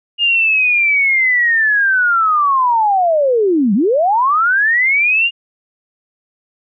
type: linear two-way sweep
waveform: sine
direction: down then up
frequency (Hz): 2849 to 185 to 2849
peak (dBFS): -10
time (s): 0.18-5.31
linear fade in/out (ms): 50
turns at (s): 3.74
effects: none